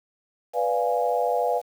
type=chord; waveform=sine; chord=B diminished seventh; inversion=none; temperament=equal; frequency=493.9 / 587.3 / 698.5 / 830.6 Hz; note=B4 / D5 / F5 / Ab5; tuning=0 / 0 / 0 / 0 cents; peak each=-25 / -28 / -25 / -28 dBFS; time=0.53-1.62 s; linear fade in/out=50 ms; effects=8-bit